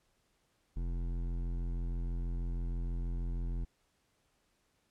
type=tone with hard clipping; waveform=sine; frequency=43.13 Hz; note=F1; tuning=21 cents flat; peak=-35 dBFS; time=0.76-3.65 s; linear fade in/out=10 ms; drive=13 dB; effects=pink hiss -75 dBFS RMS until 4.9 s + low-pass 11000 Hz 12 dB/octave